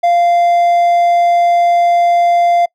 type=tone; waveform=triangle; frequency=694 Hz; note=F5; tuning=11 cents flat; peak=-6 dBFS; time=0.03-2.66 s; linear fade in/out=10 ms; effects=noise-tail reverb RT60 0.1 s tail -25 dB re dry